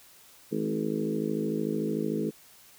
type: harmonic tone with a mistuned harmonic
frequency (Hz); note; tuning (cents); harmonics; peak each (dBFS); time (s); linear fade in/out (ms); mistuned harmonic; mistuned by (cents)
53.4; G#1; +49; 3 / 4 / 5 / 6 / 7 / 8 / 9; -36 / -32 / -37 / -33 / -38 / -33 / -40; 0.51-2.31; 20; 5; -17
effects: white hiss -55 dBFS RMS until 2.78 s